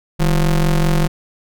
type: ring-modulated tone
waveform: square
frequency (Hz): 89.7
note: F2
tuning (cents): +47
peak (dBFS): -10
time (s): 0.19-1.08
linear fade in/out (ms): 20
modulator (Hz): 67.2
effects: none